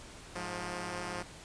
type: tone pair together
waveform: 5% pulse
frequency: 105.3 / 177.1 Hz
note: G#2 / F3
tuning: +24 / +24 cents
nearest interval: major sixth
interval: 900 cents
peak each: -31 / -27 dBFS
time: 0.35-1.23 s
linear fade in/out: 10 ms
effects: pink hiss -50 dBFS RMS until 1.44 s + resampled to 22050 Hz